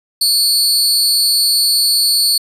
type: tone with amplitude modulation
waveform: sawtooth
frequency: 4435 Hz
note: C#8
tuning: in tune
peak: -4 dBFS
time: 0.21-2.38 s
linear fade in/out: 5 ms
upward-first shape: sine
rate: 294 Hz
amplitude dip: 85%
effects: resampled to 32000 Hz